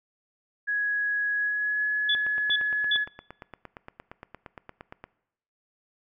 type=tone with pitch glide; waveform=sine; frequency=1669 to 1696.2 Hz; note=G#6 to G#6; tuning=+8 to +36 cents; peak=-24 dBFS; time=0.67-3.05 s; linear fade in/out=20 ms; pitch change=+28 cents; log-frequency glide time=1.34-1.84 s
type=tone bursts; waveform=sine; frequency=3440 Hz; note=A7; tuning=40 cents flat; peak=-22 dBFS; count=3; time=2.09-2.97 s; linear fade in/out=5 ms; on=60 ms; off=350 ms
type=click train; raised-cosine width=0.5 ms; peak=-25 dBFS; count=26; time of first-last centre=2.15-5.04 s; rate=8.65 Hz
effects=noise-tail reverb RT60 0.8 s tail -20 dB re dry